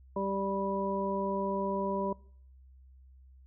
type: harmonic tone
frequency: 196 Hz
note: G3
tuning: in tune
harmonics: 1 / 2 / 3 / 5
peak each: -35 / -35 / -35 / -35 dBFS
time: 0.16-2.13 s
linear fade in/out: 5 ms
effects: noise-tail reverb RT60 0.6 s tail -23 dB re dry + added 65 Hz sine -53 dBFS peak until 3.46 s